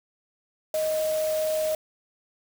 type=tone in noise; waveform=sine; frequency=624 Hz; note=D#5; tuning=5 cents sharp; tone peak=-23 dBFS; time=0.74-1.75 s; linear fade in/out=2 ms; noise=white; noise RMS=-37 dBFS; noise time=0.74-1.75 s; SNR=+11 dB; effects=none